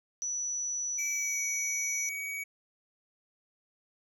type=tone; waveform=sine; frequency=5920 Hz; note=F#8; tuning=in tune; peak=-31 dBFS; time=0.22-2.09 s; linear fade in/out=0 ms
type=tone with pitch glide; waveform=square; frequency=2302 to 2259 Hz; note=D7 to C#7; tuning=-35 to +32 cents; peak=-35 dBFS; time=0.98-2.44 s; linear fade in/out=10 ms; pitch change=-33 cents; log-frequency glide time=1.1-1.4 s
effects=none